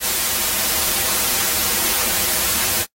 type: noise with comb filter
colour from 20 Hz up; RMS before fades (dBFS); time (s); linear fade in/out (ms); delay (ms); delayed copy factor
white; -19; 0-2.86; 50; 7; -0.85
effects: noise-tail reverb RT60 0.1 s tail -24 dB re dry + AAC 48 kbps